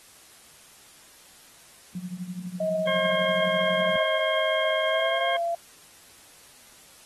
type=tone with tremolo; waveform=sine; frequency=180.7 Hz; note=F#3; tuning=41 cents flat; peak=-28 dBFS; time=1.95-3.96 s; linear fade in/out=2 ms; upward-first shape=triangle; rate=12 Hz; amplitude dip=90%
type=tone with pitch glide; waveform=sine; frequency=632 to 681.3 Hz; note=D#5 to F5; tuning=+27 to -43 cents; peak=-24 dBFS; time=2.6-5.55 s; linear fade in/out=5 ms; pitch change=+130 cents; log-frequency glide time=4.86-5.25 s
type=harmonic tone; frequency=536 Hz; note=C5; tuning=42 cents sharp; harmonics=1 / 2 / 3 / 4 / 6; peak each=-31 / -31 / -31 / -31 / -31 dBFS; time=2.87-5.37 s; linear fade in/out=5 ms
effects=white hiss -52 dBFS RMS until 7.05 s + AAC 32 kbps